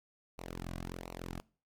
sawtooth tone with flanger, 43.65 Hz, F1, in tune, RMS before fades -43 dBFS, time 0.38-1.4 s, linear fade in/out 0 ms, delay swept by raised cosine 0.59 to 2.29 ms, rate 1.4 Hz, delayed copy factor -0.8, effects noise-tail reverb RT60 0.4 s tail -23 dB re dry + MP3 96 kbps

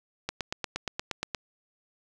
click train, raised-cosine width 0.2 ms, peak -13 dBFS, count 10, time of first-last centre 0.29-1.348 s, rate 8.51 Hz, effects none

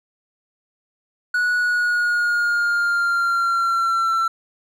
triangle tone with pitch glide, 1466 to 1344.3 Hz, F#6 to E6, -16 to +34 cents, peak -15 dBFS, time 1.34-4.28 s, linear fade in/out 5 ms, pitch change -150 cents, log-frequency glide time 1.57-4.12 s, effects none

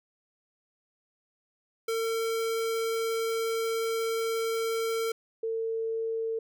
square / sine tone pair in turn, 452.8 / 450.2 Hz, A4 / A4, +50 / +40 cents, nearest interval unison, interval 10 cents, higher first, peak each -28 dBFS, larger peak neither, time 1.88-5.12 / 5.43-6.39 s, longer first, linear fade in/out 5 ms, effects none

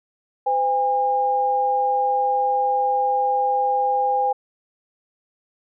sine tone pair together, 510 / 810.7 Hz, C5 / G#5, -44 / -42 cents, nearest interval minor sixth, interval 802 cents, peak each -24 / -18 dBFS, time 0.46-4.33 s, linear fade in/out 10 ms, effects none

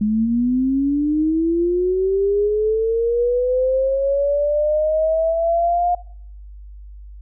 sine linear sweep, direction up, 207.7 to 711 Hz, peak -15 dBFS, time 0.01-5.95 s, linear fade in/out 5 ms, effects noise-tail reverb RT60 0.6 s tail -20 dB re dry + added 50 Hz sine -35 dBFS peak until 7.21 s

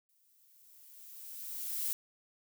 violet noise with exponential growth, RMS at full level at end -33 dBFS, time 0.09-1.93 s, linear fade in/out 0 ms, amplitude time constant 400 ms, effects none

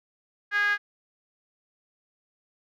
5% pulse tone with band-pass filter, 410.4 Hz, G#4, 21 cents flat, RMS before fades -24 dBFS, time 0.51-0.78 s, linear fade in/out 50 ms, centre 1600 Hz, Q 7.1, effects none

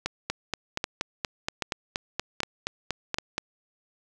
two click trains, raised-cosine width 0.2 ms, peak -10 / -10 dBFS, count 5 / 14, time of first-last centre 0.06-3.185 / 0.3-3.381 s, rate 1.28 / 4.22 Hz, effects none

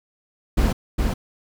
brown noise with echo, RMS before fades -18 dBFS, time 0.57-0.73 s, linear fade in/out 10 ms, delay 410 ms, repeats 1, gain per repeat -3 dB, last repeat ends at 1.14 s, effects none

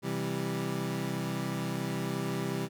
25% pulse chord, C major, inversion none, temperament equal, 130.81 / 164.81 / 196 Hz, C3 / E3 / G3, 0 / 0 / 0 cents, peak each -32 dBFS, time 0.02-2.69 s, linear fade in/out 50 ms, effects none

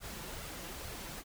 pink noise with flanger, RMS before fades -44 dBFS, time 0-1.24 s, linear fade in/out 50 ms, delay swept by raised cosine 1.4 to 6 ms, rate 2.3 Hz, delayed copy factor +0.55, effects none

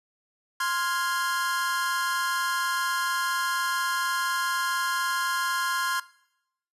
45% pulse chord, F minor, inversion second, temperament equal with one note detuned, 1046.5 / 1403.4 / 1661.2 Hz, C6 / F6 / Ab6, 0 / +8 / 0 cents, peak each -28 / -30 / -31 dBFS, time 0.6-6 s, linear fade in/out 5 ms, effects noise-tail reverb RT60 0.8 s tail -20 dB re dry + resampled to 32000 Hz

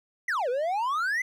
triangle exponential two-way sweep, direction down then up, 2075 to 471.4 to 2075 Hz, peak -23 dBFS, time 0.28-1.22 s, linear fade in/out 5 ms, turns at 0.49 s, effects none

